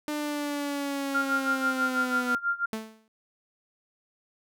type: linear sweep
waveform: sawtooth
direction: down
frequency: 300 to 246.3 Hz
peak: -25 dBFS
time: 0.08-2.35 s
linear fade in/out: 0 ms
type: tone with tremolo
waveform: sine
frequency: 1394 Hz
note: F6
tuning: 4 cents flat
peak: -22 dBFS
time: 1.14-2.66 s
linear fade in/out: 10 ms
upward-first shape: sine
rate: 6.1 Hz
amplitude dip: 90%
type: tone with exponential decay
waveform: sawtooth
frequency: 220 Hz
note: A3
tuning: in tune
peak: -24 dBFS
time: 2.73-3.08 s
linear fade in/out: 0 ms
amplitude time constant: 75 ms
effects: none